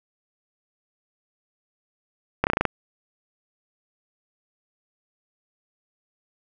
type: slowing click train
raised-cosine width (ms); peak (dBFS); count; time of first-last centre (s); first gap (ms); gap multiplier
0.5; -4; 7; 2.44-2.653; 29; 1.08
effects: none